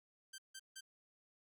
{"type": "tone bursts", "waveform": "10% pulse", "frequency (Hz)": 1563, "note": "G6", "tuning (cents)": -6, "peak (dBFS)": -40, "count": 3, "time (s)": [0.33, 0.809], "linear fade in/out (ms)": 10, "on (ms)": 53, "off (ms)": 160, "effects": []}